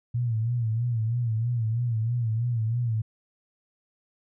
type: tone with vibrato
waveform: sine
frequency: 115.9 Hz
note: A#2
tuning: 10 cents flat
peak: -23 dBFS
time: 0.14-3.02 s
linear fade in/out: 10 ms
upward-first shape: sine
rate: 3.1 Hz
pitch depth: 95 cents each way
effects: none